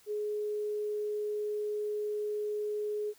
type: tone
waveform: sine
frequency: 420 Hz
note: G#4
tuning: 19 cents sharp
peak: -31 dBFS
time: 0.06-3.14 s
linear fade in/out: 50 ms
effects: white hiss -62 dBFS RMS until 3.18 s